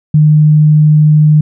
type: tone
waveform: sine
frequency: 152.2 Hz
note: D#3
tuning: 38 cents flat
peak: -3 dBFS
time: 0.14-1.41 s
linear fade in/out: 5 ms
effects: none